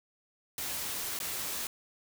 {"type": "noise with dropouts", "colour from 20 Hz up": "white", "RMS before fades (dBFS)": -36, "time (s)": [0.58, 1.67], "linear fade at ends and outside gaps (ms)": 1, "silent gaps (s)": [1.19, 1.201], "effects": []}